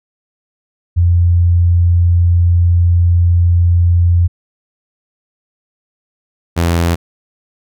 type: tone pair in turn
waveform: sine / sawtooth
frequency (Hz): 86.8 / 84.82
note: F2 / E2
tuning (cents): -10 / +50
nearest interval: unison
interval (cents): 40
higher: first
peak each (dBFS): -7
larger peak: neither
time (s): 0.96-4.28 / 6.56-6.96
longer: first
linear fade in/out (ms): 20
effects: none